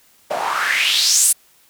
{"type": "noise with band-pass filter sweep", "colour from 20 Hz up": "white", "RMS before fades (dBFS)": -17, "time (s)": [0.3, 1.33], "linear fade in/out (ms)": 10, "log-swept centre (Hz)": [600, 10000], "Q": 4.2, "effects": ["white hiss -54 dBFS RMS until 1.69 s"]}